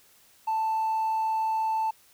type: tone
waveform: triangle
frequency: 883 Hz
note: A5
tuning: 6 cents sharp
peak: -21 dBFS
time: 0.47-1.91 s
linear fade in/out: 10 ms
effects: tanh soft clip ceiling -20 dBFS + white hiss -59 dBFS RMS until 2.13 s